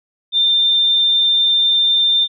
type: tone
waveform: sine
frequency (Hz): 3592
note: A7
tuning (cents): +35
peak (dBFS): -11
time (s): 0.32-2.28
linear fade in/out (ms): 50
effects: none